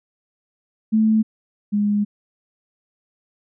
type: tone pair in turn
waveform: sine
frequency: 218.7 / 206.4 Hz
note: A3 / G#3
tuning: -10 / -10 cents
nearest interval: minor second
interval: 100 cents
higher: first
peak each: -13 / -16 dBFS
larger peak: first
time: 0.92-1.23 / 1.72-2.05 s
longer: second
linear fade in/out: 20 ms
effects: none